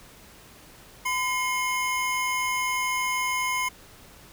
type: tone pair together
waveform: square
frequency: 1013 / 2146 Hz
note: B5 / C7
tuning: +44 / +43 cents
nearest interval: octave + minor second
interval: 1299 cents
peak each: -28 dBFS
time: 1.05-3.69 s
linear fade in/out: 10 ms
effects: pink hiss -50 dBFS RMS until 4.32 s